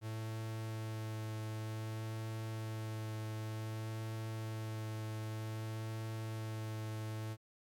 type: tone with vibrato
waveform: 45% pulse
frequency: 110 Hz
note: A2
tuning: in tune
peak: -39 dBFS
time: 0.01-7.37 s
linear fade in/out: 50 ms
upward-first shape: sine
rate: 0.54 Hz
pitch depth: 14 cents each way
effects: MP3 96 kbps